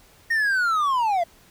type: linear sweep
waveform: triangle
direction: down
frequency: 1864.7 to 657 Hz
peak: -17 dBFS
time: 0.3-1.24 s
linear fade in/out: 10 ms
effects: pink hiss -54 dBFS RMS until 1.5 s